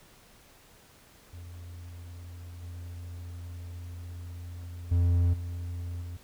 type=tone with level steps; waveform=triangle; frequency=87 Hz; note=F2; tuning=6 cents flat; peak=-39 / -36 / -19 / -31 / -34 dBFS; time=1.33-6.17 s; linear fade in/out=5 ms; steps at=2.62 / 4.91 / 5.33 / 6.01 s; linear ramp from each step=10 ms; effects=pink hiss -57 dBFS RMS until 6.23 s